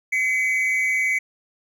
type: tone pair together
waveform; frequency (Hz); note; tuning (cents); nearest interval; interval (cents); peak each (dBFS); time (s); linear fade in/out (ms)
triangle; 2043 / 2261; C7 / C#7; -42 / +34; major second; 176; -20; 0.12-1.19; 10
effects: none